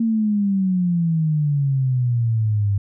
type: exponential sweep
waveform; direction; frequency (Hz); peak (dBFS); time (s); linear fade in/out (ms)
sine; down; 230.3 to 98.7; -16; 0-2.78; 5
effects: none